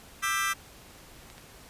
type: chord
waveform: sawtooth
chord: E minor seventh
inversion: third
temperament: just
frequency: 1186.7 / 1318.5 / 1582.2 / 1977.8 Hz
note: D6 / E6 / G6 / B6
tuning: +18 / 0 / +16 / +2 cents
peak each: -28 dBFS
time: 0.22-0.54 s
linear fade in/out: 20 ms
type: clicks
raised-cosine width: 0.2 ms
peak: -30 dBFS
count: 2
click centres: 1.301 / 1.381 s
effects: pink hiss -51 dBFS RMS until 1.69 s + resampled to 32000 Hz